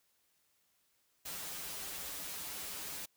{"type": "noise with comb filter", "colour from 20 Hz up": "white", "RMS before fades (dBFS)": -43, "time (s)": [1.25, 3.06], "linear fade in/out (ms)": 10, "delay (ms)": 8.5, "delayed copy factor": -0.8, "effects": ["white hiss -75 dBFS RMS until 3.16 s"]}